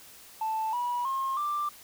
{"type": "tone with pitch steps", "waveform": "sine", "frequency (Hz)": [880, 970.8, 1071, 1181.5], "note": ["A5", "B5", "C6", "D6"], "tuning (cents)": [0, -30, 40, 10], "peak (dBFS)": -26, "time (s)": [0.41, 1.69], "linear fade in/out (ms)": 5, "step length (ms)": 320, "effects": ["tanh soft clip ceiling -24 dBFS", "white hiss -51 dBFS RMS until 1.83 s"]}